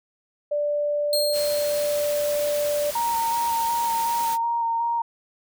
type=tone; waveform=sine; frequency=587.3 Hz; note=D5; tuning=in tune; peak=-21 dBFS; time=0.51-2.91 s; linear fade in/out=10 ms
type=tone with exponential decay; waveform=sawtooth; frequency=4221 Hz; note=C8; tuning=14 cents sharp; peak=-18 dBFS; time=1.13-2.47 s; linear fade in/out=1 ms; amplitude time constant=290 ms
type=noise; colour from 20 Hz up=white; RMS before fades=-33 dBFS; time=1.32-4.38 s; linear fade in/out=50 ms
type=tone with vibrato; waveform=sine; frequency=928 Hz; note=A#5; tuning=8 cents flat; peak=-21 dBFS; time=2.95-5.02 s; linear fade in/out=5 ms; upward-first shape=square; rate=2.7 Hz; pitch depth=14 cents each way
effects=none